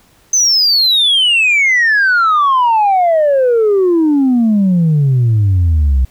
sine exponential sweep, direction down, 6260 to 62.3 Hz, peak -6 dBFS, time 0.33-6.05 s, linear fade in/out 5 ms, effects tanh soft clip ceiling -6 dBFS + pink hiss -50 dBFS RMS until 6.1 s

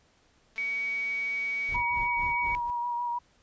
click train, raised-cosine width 0.2 ms, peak -33 dBFS, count 268, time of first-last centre 0.56-1.757 s, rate 223 Hz
sine tone, 2256 Hz, C#7, 30 cents sharp, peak -28 dBFS, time 0.58-2.55 s, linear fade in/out 0 ms
brown noise with tremolo, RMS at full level -39 dBFS, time 1.69-2.7 s, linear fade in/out 0 ms, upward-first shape sine, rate 4 Hz, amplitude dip 90%
sine tone with vibrato, 959 Hz, A#5, 49 cents sharp, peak -28 dBFS, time 1.74-3.19 s, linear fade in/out 10 ms, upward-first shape sine, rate 6.4 Hz, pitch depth 21 cents each way
effects pink hiss -65 dBFS RMS until 3.42 s + resampled to 16000 Hz

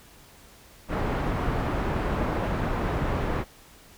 pink low-pass noise, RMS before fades -27 dBFS, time 0.88-3.45 s, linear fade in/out 50 ms, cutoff 1400 Hz, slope 12 dB/octave, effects pink hiss -52 dBFS RMS until 3.97 s

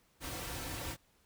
pink noise with comb filter, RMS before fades -41 dBFS, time 0.2-0.97 s, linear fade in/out 50 ms, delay 4.8 ms, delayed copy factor -0.65, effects pink hiss -70 dBFS RMS until 1.25 s

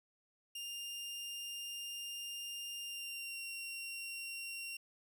sawtooth tone with pitch glide, 2804 to 2751 Hz, F7 to F7, +6 to -27 cents, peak -39 dBFS, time 0.55-4.77 s, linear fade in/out 5 ms, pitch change -33 cents, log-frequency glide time 2.82-3.4 s, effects none

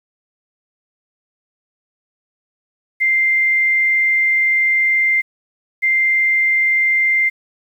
sine tone pair in turn, 2093 / 2093 Hz, C7 / C7, 0 / 0 cents, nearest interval unison, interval 0 cents, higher neither, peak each -12 dBFS, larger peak neither, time 3-5.22 / 5.82-7.3 s, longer first, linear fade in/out 20 ms, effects 8-bit

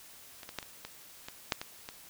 clicks, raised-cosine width 0.2 ms, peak -27 / -25 / -17 / -27 / -23 / -23 / -10 / -20 / -23 dBFS, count 9, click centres 0.432 / 0.491 / 0.587 / 0.628 / 0.85 / 1.285 / 1.522 / 1.615 / 1.889 s, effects white hiss -53 dBFS RMS until 2.09 s

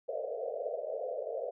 white band-pass noise, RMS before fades -37 dBFS, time 0.08-1.51 s, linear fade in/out 10 ms, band 440 to 670 Hz, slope 96 dB/octave, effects none

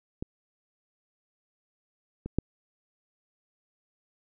clicks, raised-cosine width 3 ms, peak -20 / -22 / -11 dBFS, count 3, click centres 0.225 / 2.26 / 2.386 s, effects none

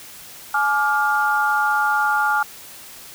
sine chord, D diminished, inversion second, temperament just, 845.8 / 1174.7 / 1409.6 Hz, Ab5 / D6 / F6, +31 / 0 / +16 cents, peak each -20 / -24 / -19 dBFS, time 0.54-2.43 s, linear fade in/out 5 ms, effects white hiss -40 dBFS RMS until 3.14 s

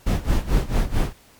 brown noise with tremolo, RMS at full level -17 dBFS, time 0.06-1.13 s, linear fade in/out 10 ms, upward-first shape sine, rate 4.5 Hz, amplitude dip 85%, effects pink hiss -52 dBFS RMS until 1.39 s + MP3 96 kbps

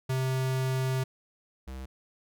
square tone pair in turn, 130.81 / 65.41 Hz, C3 / C2, 0 / 0 cents, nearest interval octave, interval 1200 cents, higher first, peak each -27 / -38 dBFS, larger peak first, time 0.09-1.04 / 1.67-1.86 s, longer first, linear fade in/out 10 ms, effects none

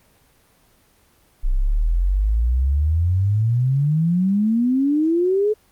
sine exponential sweep, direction up, 30.22 to 434.9 Hz, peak -15 dBFS, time 1.43-5.54 s, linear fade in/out 20 ms, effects pink hiss -57 dBFS RMS until 5.71 s + Opus 24 kbps

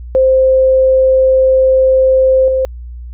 sine tone with level steps, 523.3 Hz, C5, in tune, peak -6 / -10 dBFS, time 0.15-2.65 s, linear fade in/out 0 ms, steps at 2.48 s, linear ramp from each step 2 ms, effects added 60 Hz sine -25 dBFS peak until 3.13 s

